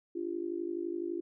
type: tone with amplitude modulation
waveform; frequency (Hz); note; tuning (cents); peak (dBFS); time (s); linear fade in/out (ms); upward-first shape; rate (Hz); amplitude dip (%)
sine; 342.7; F4; -33; -29; 0.15-1.21; 10; sine; 51.9; 90
effects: none